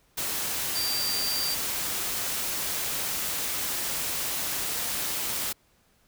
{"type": "tone in noise", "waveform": "sine", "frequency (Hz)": 4699, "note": "D8", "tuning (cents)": 0, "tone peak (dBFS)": -28, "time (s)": [0.75, 1.55], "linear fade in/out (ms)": 10, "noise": "white", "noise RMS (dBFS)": -30, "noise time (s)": [0.17, 5.53], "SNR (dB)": -1, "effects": ["pink hiss -65 dBFS RMS until 6.07 s"]}